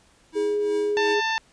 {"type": "tone with tremolo", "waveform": "square", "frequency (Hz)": 322.2, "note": "E4", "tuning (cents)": -39, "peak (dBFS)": -30, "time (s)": [0.32, 1.17], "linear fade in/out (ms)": 50, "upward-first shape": "triangle", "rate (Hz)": 2.8, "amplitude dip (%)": 85}
{"type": "tone", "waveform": "sine", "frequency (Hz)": 415.3, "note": "G#4", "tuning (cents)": 0, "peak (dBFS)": -21, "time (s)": [0.35, 1.21], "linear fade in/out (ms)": 20}
{"type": "harmonic tone", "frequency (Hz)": 891, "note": "A5", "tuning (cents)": 22, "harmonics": [1, 2, 3, 4, 5, 6, 7], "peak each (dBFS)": [-26, -26, -31, -33, -36, -42, -43], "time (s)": [0.97, 1.38], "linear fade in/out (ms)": 0}
{"effects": ["pink hiss -58 dBFS RMS until 1.52 s", "resampled to 22050 Hz"]}